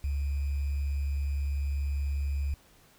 sine tone with sample-and-hold, 70.4 Hz, C#2, 27 cents sharp, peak -27 dBFS, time 0.04-2.54 s, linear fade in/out 0 ms, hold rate 2450 Hz, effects pink hiss -60 dBFS RMS until 2.98 s

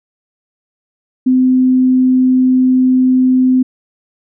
sine tone, 256.4 Hz, C4, 35 cents flat, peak -7 dBFS, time 1.26-3.63 s, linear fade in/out 10 ms, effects none

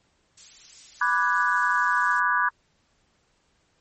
violet noise, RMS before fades -37 dBFS, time 0.37-2.2 s, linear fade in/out 10 ms
sine chord, G# half-diminished seventh, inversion first, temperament equal, 987.8 / 1174.7 / 1480 / 1661.2 Hz, B5 / D6 / F#6 / G#6, 0 / 0 / 0 / 0 cents, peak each -25 dBFS, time 1.01-2.49 s, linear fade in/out 5 ms
effects pink hiss -67 dBFS RMS until 3.8 s + MP3 32 kbps

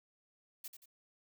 blue noise with echo, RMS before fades -45 dBFS, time 0.64-0.68 s, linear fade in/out 5 ms, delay 89 ms, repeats 2, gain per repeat -8 dB, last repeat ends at 0.858 s, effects none

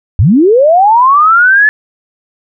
sine linear sweep, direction up, 73.42 to 1746 Hz, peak -3 dBFS, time 0.19-1.69 s, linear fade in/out 0 ms, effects none

